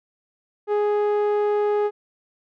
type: tone with low-pass filter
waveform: sawtooth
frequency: 415.8 Hz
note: G#4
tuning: 2 cents sharp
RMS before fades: -21 dBFS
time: 0.67-1.91 s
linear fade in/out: 50 ms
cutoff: 890 Hz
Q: 0.53
effects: none